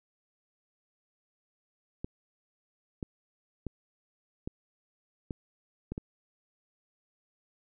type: clicks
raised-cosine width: 3 ms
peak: -22 dBFS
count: 7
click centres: 2.045 / 3.028 / 3.667 / 4.475 / 5.308 / 5.92 / 5.979 s
effects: none